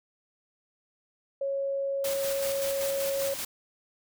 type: tone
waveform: sine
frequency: 551 Hz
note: C#5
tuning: 11 cents flat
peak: -27 dBFS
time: 1.41-3.34 s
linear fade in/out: 5 ms
type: noise with tremolo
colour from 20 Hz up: white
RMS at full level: -34 dBFS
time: 2.04-3.45 s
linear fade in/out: 5 ms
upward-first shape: square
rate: 5.2 Hz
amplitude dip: 35%
effects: none